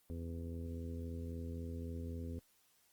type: harmonic tone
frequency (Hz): 83.7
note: E2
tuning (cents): +27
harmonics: 1 / 2 / 3 / 4 / 5 / 6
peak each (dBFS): -42 / -51 / -47 / -57 / -53 / -55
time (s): 0.1-2.39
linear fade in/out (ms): 0
effects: white hiss -72 dBFS RMS until 2.92 s + Opus 24 kbps